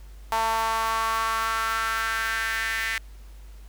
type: tone with high-pass filter sweep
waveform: sawtooth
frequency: 224.1 Hz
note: A3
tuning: 32 cents sharp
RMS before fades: -26 dBFS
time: 0.32-2.98 s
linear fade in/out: 2 ms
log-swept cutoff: 880 to 1900 Hz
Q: 4.3
effects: added 50 Hz sine -41 dBFS peak until 3.68 s + pink hiss -57 dBFS RMS until 3.68 s